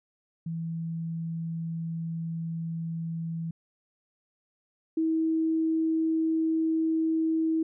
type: tone pair in turn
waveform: sine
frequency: 164.81 / 321.7 Hz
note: E3 / E4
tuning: 0 / -42 cents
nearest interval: octave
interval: 1158 cents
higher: second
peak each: -30 / -23 dBFS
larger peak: second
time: 0.46-3.51 / 4.97-7.63 s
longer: first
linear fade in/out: 5 ms
effects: none